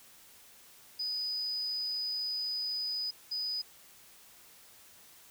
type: tone bursts at uneven times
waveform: sine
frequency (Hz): 4978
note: D#8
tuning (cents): 0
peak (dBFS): -32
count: 2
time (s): 0.99-3.11 / 3.31-3.62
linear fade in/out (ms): 10
effects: white hiss -57 dBFS RMS until 5.3 s